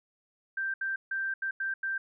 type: tone bursts at uneven times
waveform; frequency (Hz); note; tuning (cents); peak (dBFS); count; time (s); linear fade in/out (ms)
sine; 1570; G6; +2; -29; 6; 0.57-0.74 / 0.81-0.96 / 1.11-1.34 / 1.42-1.51 / 1.6-1.74 / 1.83-1.98; 5
effects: none